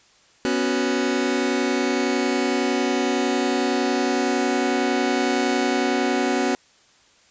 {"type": "chord", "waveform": "sawtooth", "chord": "B suspended second", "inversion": "none", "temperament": "just", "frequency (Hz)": [246.9, 277.8, 370.4], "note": ["B3", "C#4", "F#4"], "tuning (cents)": [0, 4, 2], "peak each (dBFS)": -20, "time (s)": [0.45, 6.55], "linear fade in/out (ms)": 0, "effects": ["white hiss -56 dBFS RMS until 7.3 s", "resampled to 16000 Hz"]}